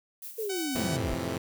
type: noise with tremolo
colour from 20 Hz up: violet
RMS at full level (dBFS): -40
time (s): 0.22-0.87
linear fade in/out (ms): 2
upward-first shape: sine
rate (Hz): 5.9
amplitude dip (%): 60
type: linear sweep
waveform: sine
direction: down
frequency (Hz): 458.8 to 32.7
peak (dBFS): -30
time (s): 0.38-1.15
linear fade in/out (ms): 10
type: tone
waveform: 5% pulse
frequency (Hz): 753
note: F#5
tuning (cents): +30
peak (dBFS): -23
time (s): 0.49-0.97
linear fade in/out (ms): 10
type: chord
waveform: 10% pulse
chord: F major seventh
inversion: none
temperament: equal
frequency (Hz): 87.31 / 110 / 130.81 / 164.81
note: F2 / A2 / C3 / E3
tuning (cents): 0 / 0 / 0 / 0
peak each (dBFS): -27 / -29 / -28 / -30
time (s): 0.75-1.38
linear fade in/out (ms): 5
effects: none